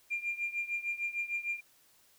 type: tone with tremolo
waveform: sine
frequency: 2394 Hz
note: D7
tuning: 33 cents sharp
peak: -28 dBFS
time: 0.1-1.61 s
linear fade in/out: 20 ms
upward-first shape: triangle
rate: 6.6 Hz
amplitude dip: 90%
effects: tanh soft clip ceiling -26 dBFS + white hiss -65 dBFS RMS until 2.18 s